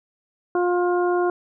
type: harmonic tone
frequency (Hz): 354.6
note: F4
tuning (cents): +26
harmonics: 1 / 2 / 3 / 4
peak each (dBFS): -19 / -25 / -29 / -31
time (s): 0.55-1.3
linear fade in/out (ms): 2
effects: none